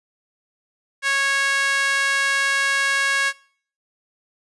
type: tone with high-pass filter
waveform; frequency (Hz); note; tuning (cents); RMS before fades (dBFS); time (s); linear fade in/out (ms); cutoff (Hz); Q
sawtooth; 551; C#5; -11; -20; 1.02-3.33; 50; 1700; 2.7
effects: noise-tail reverb RT60 0.5 s tail -22 dB re dry + resampled to 24000 Hz